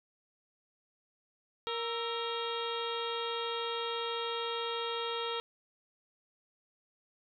harmonic tone with a mistuned harmonic, 466.2 Hz, A#4, in tune, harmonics 1 / 2 / 3 / 4 / 5 / 6 / 7 / 8 / 9, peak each -37 / -41 / -40 / -48 / -48 / -46 / -42 / -43 / -54 dBFS, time 1.67-5.4 s, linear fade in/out 0 ms, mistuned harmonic 3, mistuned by -90 cents, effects none

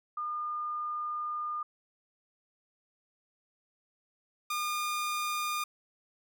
sine / sawtooth tone pair in turn, 1213 / 1213 Hz, D#6 / D#6, -44 / -44 cents, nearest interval unison, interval 0 cents, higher neither, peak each -32 / -27 dBFS, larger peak second, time 0.17-1.63 / 4.5-5.64 s, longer first, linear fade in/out 5 ms, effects none

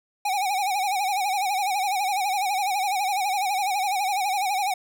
square tone with vibrato, 784 Hz, G5, in tune, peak -23 dBFS, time 0.25-4.74 s, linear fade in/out 5 ms, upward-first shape sine, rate 12 Hz, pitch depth 110 cents each way, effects none

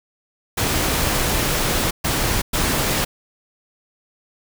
pink noise bursts at uneven times, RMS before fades -20 dBFS, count 3, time 0.57-1.91 / 2.04-2.42 / 2.53-3.05 s, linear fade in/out 10 ms, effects none

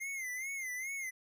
square tone with vibrato, 2093 Hz, C7, in tune, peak -38 dBFS, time 0-1.11 s, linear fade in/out 20 ms, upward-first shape sine, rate 2.4 Hz, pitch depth 100 cents each way, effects none

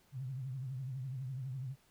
sine tone with vibrato, 130.81 Hz, C3, in tune, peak -38 dBFS, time 0.12-1.76 s, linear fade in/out 50 ms, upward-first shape triangle, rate 12 Hz, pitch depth 130 cents each way, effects pink hiss -69 dBFS RMS until 1.9 s

